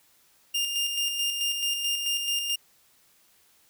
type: tone with tremolo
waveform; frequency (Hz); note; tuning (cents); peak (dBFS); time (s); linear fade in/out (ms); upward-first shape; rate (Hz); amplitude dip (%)
sawtooth; 2807; F7; +8; -21; 0.54-2.56; 10; square; 4.6; 40
effects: white hiss -62 dBFS RMS until 3.69 s